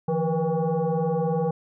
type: tone with frequency modulation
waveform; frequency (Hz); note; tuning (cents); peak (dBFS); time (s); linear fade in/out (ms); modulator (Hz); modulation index
sine; 153.5; D#3; -23; -21; 0.08-1.51; 5; 324; 1.8
effects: none